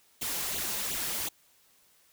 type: noise with flanger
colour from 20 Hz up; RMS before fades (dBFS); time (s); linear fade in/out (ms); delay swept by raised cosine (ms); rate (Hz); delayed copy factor
white; -33; 0.21-1.29; 10; 0.28 to 5.98; 2.8; +0.9
effects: white hiss -64 dBFS RMS until 2.12 s